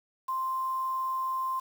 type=tone with quantisation; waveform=sine; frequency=1046.5 Hz; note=C6; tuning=in tune; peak=-28 dBFS; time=0.28-1.6 s; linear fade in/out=10 ms; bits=8; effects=none